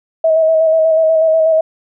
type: tone with vibrato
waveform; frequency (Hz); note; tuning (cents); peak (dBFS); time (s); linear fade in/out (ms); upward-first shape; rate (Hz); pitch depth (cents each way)
sine; 641; E5; -49; -8; 0.24-1.61; 5; square; 8.2; 22
effects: none